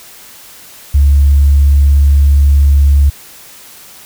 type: tone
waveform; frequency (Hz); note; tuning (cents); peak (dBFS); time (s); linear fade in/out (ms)
sine; 70.8; C#2; +37; -3; 0.94-3.1; 10
effects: tanh soft clip ceiling 0 dBFS + white hiss -36 dBFS RMS until 4.05 s